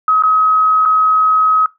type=tone with dropouts; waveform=sine; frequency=1272 Hz; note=D#6; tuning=38 cents sharp; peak=-8 dBFS; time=0.08-1.66 s; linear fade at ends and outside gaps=2 ms; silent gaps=0.224-0.235 / 0.853-0.857 s; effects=noise-tail reverb RT60 0.2 s tail -20 dB re dry